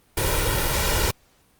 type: noise with comb filter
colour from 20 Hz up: pink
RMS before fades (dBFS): -22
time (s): 0.17-1.11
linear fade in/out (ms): 5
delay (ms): 2.1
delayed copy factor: +0.65
effects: pink hiss -60 dBFS RMS until 1.59 s + Opus 32 kbps